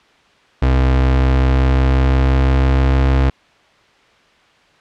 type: tone with pitch glide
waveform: 35% pulse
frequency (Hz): 65 to 66.52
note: C2 to C2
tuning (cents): -11 to +29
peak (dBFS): -9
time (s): 0.62-3.3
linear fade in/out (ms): 5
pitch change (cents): +40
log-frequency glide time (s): 0.88-2.96
effects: white hiss -51 dBFS RMS until 4.8 s + low-pass 3000 Hz 12 dB/octave